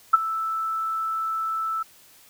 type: tone with ADSR envelope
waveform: sine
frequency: 1318.5 Hz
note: E6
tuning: in tune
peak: -8 dBFS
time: 0.13-1.83 s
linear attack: 11 ms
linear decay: 21 ms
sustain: -16 dB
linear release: 8 ms
effects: white hiss -53 dBFS RMS until 2.29 s